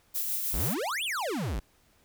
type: noise with tremolo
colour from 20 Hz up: violet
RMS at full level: -30 dBFS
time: 0.14-0.75 s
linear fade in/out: 20 ms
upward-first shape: sine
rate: 6.5 Hz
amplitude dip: 30%
type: exponential two-way sweep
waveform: square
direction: up then down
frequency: 41 to 3592 to 41 Hz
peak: -30 dBFS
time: 0.53-1.6 s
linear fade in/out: 10 ms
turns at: 1.04 s
effects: pink hiss -65 dBFS RMS until 2.04 s